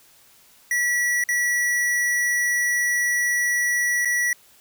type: tone with dropouts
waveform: square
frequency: 1942 Hz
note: B6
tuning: 30 cents flat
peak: -20 dBFS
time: 0.71-4.33 s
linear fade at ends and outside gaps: 2 ms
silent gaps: 1.239-1.288 / 4.049-4.055 s
effects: white hiss -54 dBFS RMS until 4.6 s